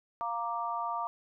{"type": "chord", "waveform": "sine", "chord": "Bb major", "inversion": "second", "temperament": "equal", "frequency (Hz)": [698.5, 932.3, 1174.7], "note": ["F5", "Bb5", "D6"], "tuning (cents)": [0, 0, 0], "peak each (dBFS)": [-37, -35, -35], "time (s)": [0.21, 1.07], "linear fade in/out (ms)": 0, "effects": []}